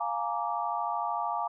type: chord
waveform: sine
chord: Bb dominant seventh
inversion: second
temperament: just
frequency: 699.2 / 839.1 / 932.3 / 1165.4 Hz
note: F5 / Ab5 / Bb5 / D6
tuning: +2 / +18 / 0 / -14 cents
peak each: -34 dBFS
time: 0-1.48 s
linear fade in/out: 10 ms
effects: none